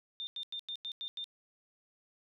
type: tone bursts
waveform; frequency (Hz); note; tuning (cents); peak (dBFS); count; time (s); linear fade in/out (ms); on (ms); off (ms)
sine; 3611; A7; +44; -37; 7; 0.2-1.242; 0; 70; 92
effects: none